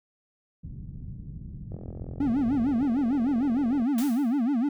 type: low-pass noise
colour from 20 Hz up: white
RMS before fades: -39 dBFS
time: 0.63-2.84 s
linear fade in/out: 10 ms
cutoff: 170 Hz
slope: 24 dB/octave
type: click train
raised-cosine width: 2 ms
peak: -28 dBFS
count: 92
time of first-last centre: 1.72-3.822 s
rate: 43.3 Hz
type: tone with vibrato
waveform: triangle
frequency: 256.4 Hz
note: C4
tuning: 35 cents flat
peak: -20 dBFS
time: 2.2-4.69 s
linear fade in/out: 5 ms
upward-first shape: sine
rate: 6.6 Hz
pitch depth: 240 cents each way
type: noise with exponential decay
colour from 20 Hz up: white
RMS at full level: -35 dBFS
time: 3.98-4.44 s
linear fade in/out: 2 ms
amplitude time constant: 100 ms
effects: none